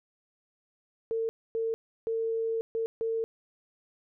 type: tone bursts at uneven times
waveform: sine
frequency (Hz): 452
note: A4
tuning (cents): +47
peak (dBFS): -27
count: 5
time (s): 1.11-1.29 / 1.55-1.74 / 2.07-2.61 / 2.75-2.86 / 3.01-3.24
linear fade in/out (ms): 0
effects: none